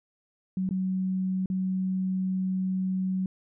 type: tone with dropouts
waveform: sine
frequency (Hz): 187.4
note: F#3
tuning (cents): +22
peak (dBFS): -25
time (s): 0.57-3.26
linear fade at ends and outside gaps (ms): 2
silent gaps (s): 0.691-0.709 / 1.459-1.5
effects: none